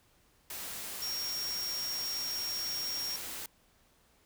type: tone in noise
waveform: sine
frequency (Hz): 5570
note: F8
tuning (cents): -5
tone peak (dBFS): -34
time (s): 1.02-3.16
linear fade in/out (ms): 2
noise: white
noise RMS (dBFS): -41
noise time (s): 0.5-3.46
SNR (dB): +4
effects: pink hiss -67 dBFS RMS until 4.25 s